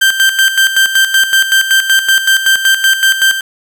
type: tone with tremolo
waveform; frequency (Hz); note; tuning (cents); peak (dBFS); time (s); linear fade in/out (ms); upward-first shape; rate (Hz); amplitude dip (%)
30% pulse; 1568; G6; 0; -3; 0.01-3.41; 10; square; 5.3; 65
effects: none